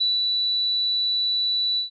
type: tone with ADSR envelope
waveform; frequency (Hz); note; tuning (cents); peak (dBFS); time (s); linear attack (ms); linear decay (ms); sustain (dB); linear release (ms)
sine; 3955; B7; +2; -18; 0-1.9; 13; 190; -2; 120
effects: none